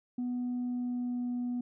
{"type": "tone with pitch glide", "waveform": "sine", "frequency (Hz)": [246.6, 244.8], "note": ["B3", "B3"], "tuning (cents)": [-2, -15], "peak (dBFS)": -29, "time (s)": [0.18, 1.61], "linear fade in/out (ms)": 5, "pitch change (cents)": -13, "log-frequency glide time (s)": [0.6, 1.31], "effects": ["tanh soft clip ceiling -29 dBFS"]}